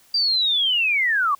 sine linear sweep, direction down, 4748 to 1085 Hz, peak -17 dBFS, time 0.14-1.35 s, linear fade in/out 5 ms, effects white hiss -55 dBFS RMS until 1.39 s

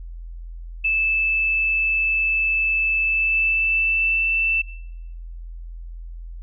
sine tone with pitch glide, 2628 to 2660 Hz, E7 to E7, -6 to +15 cents, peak -17 dBFS, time 0.84-4.62 s, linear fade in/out 10 ms, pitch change +21 cents, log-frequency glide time 3.01-4.27 s, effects noise-tail reverb RT60 1.0 s tail -22 dB re dry + added 42 Hz sine -32 dBFS peak until 6.42 s

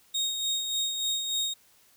30% pulse tone with tremolo, 3729 Hz, A#7, in tune, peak -23 dBFS, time 0.14-1.54 s, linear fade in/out 10 ms, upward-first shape sine, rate 3.4 Hz, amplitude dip 45%, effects white hiss -61 dBFS RMS until 1.96 s

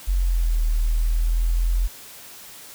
sine linear two-way sweep, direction down then up, 46.46 to 38.89 to 43.39 Hz, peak -17 dBFS, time 0.07-1.88 s, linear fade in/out 20 ms, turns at 0.66 s, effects white hiss -42 dBFS RMS until 2.74 s

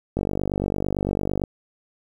click train, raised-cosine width 2 ms, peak -10 dBFS, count 63, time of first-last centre 0.17-1.438 s, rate 48.9 Hz, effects 8-bit

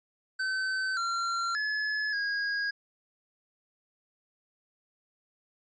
square tone with pitch steps, 1532 / 1372 / 1710 / 1640 Hz, G6 / F6 / A6 / G#6, -40 / -31 / -50 / -22 cents, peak -29 dBFS, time 0.39-2.71 s, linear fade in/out 10 ms, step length 580 ms, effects resampled to 16000 Hz

